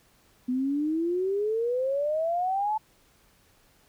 sine exponential sweep, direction up, 246.9 to 880 Hz, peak -24 dBFS, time 0.48-2.78 s, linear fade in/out 10 ms, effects pink hiss -62 dBFS RMS until 3.88 s

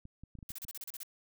clicks, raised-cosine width 5 ms, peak -36 dBFS, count 7, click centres 0.054 / 0.236 / 0.353 / 0.388 / 0.428 / 0.505 / 0.649 s
blue noise bursts, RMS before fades -43 dBFS, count 9, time 0.49-1.032 s, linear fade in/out 2 ms, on 30 ms, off 34 ms
effects none

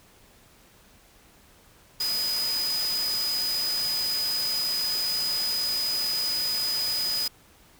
sine tone in noise, 4978 Hz, D#8, in tune, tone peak -25 dBFS, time 2-7.28 s, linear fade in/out 5 ms, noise white, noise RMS -34 dBFS, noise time 2-7.28 s, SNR +6 dB, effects pink hiss -56 dBFS RMS until 7.79 s

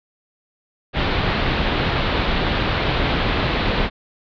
pink low-pass noise, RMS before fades -20 dBFS, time 0.93-3.9 s, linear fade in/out 50 ms, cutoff 4100 Hz, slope 48 dB/octave, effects none

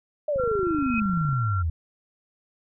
sine exponential sweep, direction down, 617 to 77.78 Hz, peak -22 dBFS, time 0.28-1.7 s, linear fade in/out 5 ms
click train, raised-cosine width 5 ms, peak -25 dBFS, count 26, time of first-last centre 0.36-1.329 s, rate 25.8 Hz
sine tone, 1368 Hz, F6, 36 cents flat, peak -29 dBFS, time 0.38-1.63 s, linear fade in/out 20 ms
sine tone with exponential growth, 2522 Hz, D#7, 23 cents sharp, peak -24 dBFS, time 0.65-1 s, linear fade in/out 5 ms, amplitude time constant 74 ms
effects none

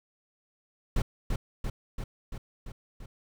brown noise with echo, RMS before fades -25 dBFS, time 0.96-1.02 s, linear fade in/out 5 ms, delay 340 ms, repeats 6, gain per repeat -3 dB, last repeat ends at 3.06 s, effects none

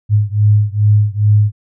sine beating tone pair, 103.83 / 106.23 Hz, G#2 / G#2, 0 / +40 cents, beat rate 2.4 Hz, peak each -11 / -12 dBFS, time 0.09-1.52 s, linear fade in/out 50 ms, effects none

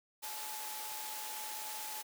sine tone in noise, 860 Hz, A5, 40 cents flat, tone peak -47 dBFS, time 0.22-2.03 s, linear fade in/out 20 ms, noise white, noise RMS -43 dBFS, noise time 0.22-2.03 s, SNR -7 dB, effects high-pass 400 Hz 12 dB/octave

